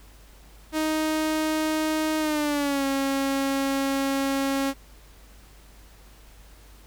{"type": "tone with pitch glide", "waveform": "sawtooth", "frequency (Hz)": [312.1, 273.3], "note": ["D#4", "C#4"], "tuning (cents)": [5, -24], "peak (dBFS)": -19, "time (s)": [0.72, 4.74], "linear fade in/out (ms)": 50, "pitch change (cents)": -229, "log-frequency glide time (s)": [2.19, 2.85], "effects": ["added 50 Hz sine -49 dBFS peak until 6.86 s", "pink hiss -54 dBFS RMS until 6.86 s"]}